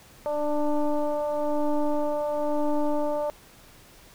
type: tone with frequency modulation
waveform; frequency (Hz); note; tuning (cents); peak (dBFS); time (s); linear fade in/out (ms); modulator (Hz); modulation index
sine; 296.5; D4; +17; -22; 0.26-3.3; 0; 296; 1.8
effects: pink hiss -52 dBFS RMS until 4.14 s